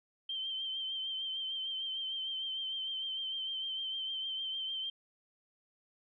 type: tone with vibrato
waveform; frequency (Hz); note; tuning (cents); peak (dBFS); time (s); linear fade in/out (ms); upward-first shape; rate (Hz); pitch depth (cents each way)
sine; 3123; G7; -7; -35; 0.29-4.9; 5; triangle; 6.6; 41
effects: none